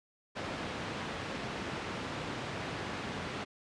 pink band-pass noise, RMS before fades -39 dBFS, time 0.35-3.45 s, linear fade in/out 20 ms, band 110 to 3300 Hz, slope 12 dB/octave, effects resampled to 22050 Hz

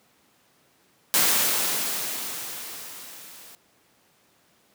white noise with level ramp, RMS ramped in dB -19 to -47 dBFS, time 1.14-3.55 s, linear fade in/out 0 ms, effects pink hiss -62 dBFS RMS until 4.74 s + high-pass 150 Hz 12 dB/octave

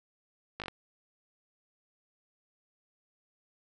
slowing click train, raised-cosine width 0.3 ms, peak -21 dBFS, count 5, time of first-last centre 0.6-0.682 s, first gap 18 ms, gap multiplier 1.09, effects none

